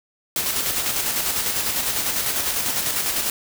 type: noise with tremolo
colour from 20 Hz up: white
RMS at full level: -22 dBFS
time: 0.36-3.3 s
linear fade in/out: 2 ms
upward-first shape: square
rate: 10 Hz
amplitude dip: 35%
effects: none